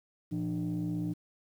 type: tone cluster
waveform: sine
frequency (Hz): 113 / 169.2 / 300.2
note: A2 / E3 / D4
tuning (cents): +47 / +45 / +38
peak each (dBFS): -37 / -32 / -33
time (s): 0.31-1.14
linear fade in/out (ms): 20
effects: tanh soft clip ceiling -26 dBFS + 10-bit